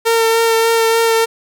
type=tone with vibrato; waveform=sawtooth; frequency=454.9 Hz; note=A#4; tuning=42 cents flat; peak=-7 dBFS; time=0.05-1.26 s; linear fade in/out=20 ms; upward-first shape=sine; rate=3.4 Hz; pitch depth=15 cents each way; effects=none